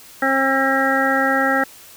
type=harmonic tone with a mistuned harmonic; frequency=268.4 Hz; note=C4; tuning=44 cents sharp; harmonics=1 / 2 / 3 / 5 / 6 / 7; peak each=-22 / -22 / -22 / -22 / -22 / -22 dBFS; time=0.22-1.64 s; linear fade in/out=5 ms; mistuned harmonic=7; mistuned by=+16 cents; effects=white hiss -43 dBFS RMS until 1.96 s